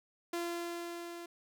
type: tone with level ramp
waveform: sawtooth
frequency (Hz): 343.1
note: F4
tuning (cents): -31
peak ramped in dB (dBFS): -30 to -40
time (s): 0.33-1.26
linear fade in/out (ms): 5
effects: none

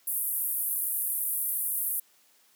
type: band-pass noise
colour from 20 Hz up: white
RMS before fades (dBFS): -30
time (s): 0.07-2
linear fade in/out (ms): 5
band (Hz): 10000 to 15000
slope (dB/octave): 48
effects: white hiss -63 dBFS RMS until 2.55 s + high-pass 200 Hz 12 dB/octave

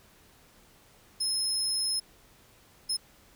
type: tone bursts at uneven times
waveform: 30% pulse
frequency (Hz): 5170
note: E8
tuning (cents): -34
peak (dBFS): -23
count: 2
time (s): 1.2-2 / 2.89-2.97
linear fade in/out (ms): 10
effects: pink hiss -59 dBFS RMS until 3.35 s

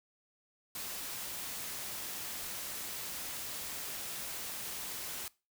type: noise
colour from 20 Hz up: white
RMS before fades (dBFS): -41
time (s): 0.75-5.28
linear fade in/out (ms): 2
effects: noise-tail reverb RT60 0.3 s tail -22 dB re dry

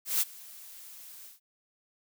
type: noise with ADSR envelope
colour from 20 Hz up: blue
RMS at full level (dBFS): -25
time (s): 0.05-1.4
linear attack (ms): 160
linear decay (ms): 30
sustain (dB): -23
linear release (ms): 140
effects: none

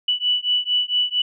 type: beating tone pair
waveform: sine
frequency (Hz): 2960 / 2964.4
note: F#7 / F#7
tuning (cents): 0 / +3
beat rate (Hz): 4.4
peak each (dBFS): -21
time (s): 0.08-1.22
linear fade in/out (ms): 5
effects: none

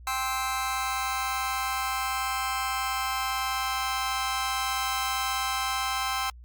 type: chord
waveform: sawtooth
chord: C major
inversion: second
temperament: just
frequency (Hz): 784.9 / 1046.5 / 1308.1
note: G5 / C6 / E6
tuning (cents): +2 / 0 / -14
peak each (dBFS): -28 / -27 / -29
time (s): 0.07-6.3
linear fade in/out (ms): 2
effects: added 60 Hz sine -44 dBFS peak until 6.44 s + Opus 48 kbps

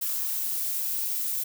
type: noise with high-pass filter sweep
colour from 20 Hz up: violet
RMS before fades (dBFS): -29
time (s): 0.01-1.44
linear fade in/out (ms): 10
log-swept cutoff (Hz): 1200 to 220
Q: 2.7
effects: none

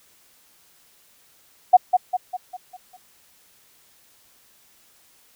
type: tone with echo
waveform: sine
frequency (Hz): 733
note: F#5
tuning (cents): -16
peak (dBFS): -6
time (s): 1.73-1.77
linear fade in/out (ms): 10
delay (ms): 200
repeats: 6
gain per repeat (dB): -6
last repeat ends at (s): 2.97
effects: white hiss -57 dBFS RMS until 5.35 s

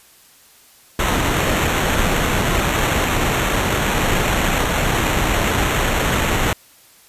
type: noise with sample-and-hold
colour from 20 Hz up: pink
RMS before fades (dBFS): -18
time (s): 0.99-6.53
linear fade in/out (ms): 2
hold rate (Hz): 4900
effects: white hiss -49 dBFS RMS until 7.08 s + resampled to 32000 Hz

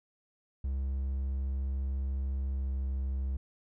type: tone with pitch glide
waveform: triangle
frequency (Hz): 67.1 to 66.52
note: C2 to C2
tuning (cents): +44 to +29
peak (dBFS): -28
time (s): 0.64-3.37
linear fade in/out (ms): 5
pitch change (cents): -15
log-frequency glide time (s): 2.57-2.66
effects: none

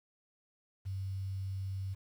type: tone with quantisation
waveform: sine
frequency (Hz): 96.2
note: G2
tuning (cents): -32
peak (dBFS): -35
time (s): 0.85-1.95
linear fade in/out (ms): 20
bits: 10
effects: none

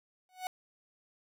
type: tone with exponential growth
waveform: 45% pulse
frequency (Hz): 740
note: F#5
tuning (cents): 0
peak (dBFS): -31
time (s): 0.29-0.47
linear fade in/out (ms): 1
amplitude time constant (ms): 38
effects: none

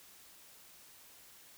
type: silence
effects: white hiss -58 dBFS RMS until 1.57 s

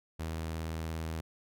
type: tone with vibrato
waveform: sawtooth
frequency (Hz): 80.6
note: E2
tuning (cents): -38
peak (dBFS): -31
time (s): 0.19-1.21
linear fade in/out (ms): 10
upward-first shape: triangle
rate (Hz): 17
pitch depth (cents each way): 24
effects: none

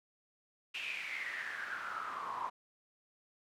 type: noise with band-pass filter sweep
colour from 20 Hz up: pink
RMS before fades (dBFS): -41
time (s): 0.74-2.5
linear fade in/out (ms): 10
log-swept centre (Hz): 2700 to 960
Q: 8.2
effects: none

